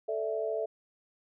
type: chord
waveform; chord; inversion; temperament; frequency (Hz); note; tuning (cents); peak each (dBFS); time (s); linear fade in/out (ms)
sine; A suspended fourth; none; just; 440 / 586.7 / 660; A4 / D5 / E5; 0 / -2 / +2; -33 / -37 / -33; 0.08-0.66; 10
effects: none